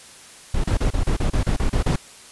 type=noise bursts; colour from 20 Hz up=brown; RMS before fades=-19 dBFS; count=11; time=0.54-1.96 s; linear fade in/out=5 ms; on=100 ms; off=32 ms; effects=white hiss -44 dBFS RMS until 2.31 s + resampled to 24000 Hz